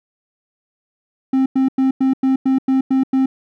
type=tone bursts; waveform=triangle; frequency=264.6 Hz; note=C4; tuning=20 cents sharp; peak=-10 dBFS; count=9; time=1.33-3.26 s; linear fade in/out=5 ms; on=130 ms; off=95 ms; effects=none

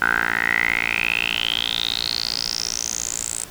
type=tone with band-pass filter sweep; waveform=10% pulse; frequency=57.4 Hz; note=A#1; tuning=26 cents flat; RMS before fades=-23 dBFS; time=0.02-3.45 s; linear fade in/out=0 ms; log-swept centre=1500 to 8300 Hz; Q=8.7; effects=pink hiss -40 dBFS RMS until 3.5 s

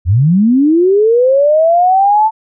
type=linear sweep; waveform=sine; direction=up; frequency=77.1 to 890 Hz; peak=-6 dBFS; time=0.05-2.31 s; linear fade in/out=50 ms; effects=none

